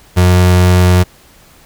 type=tone; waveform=35% pulse; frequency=90.3 Hz; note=F#2; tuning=42 cents flat; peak=-4 dBFS; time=0.16-1.04 s; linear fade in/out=20 ms; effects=pink hiss -44 dBFS RMS until 1.65 s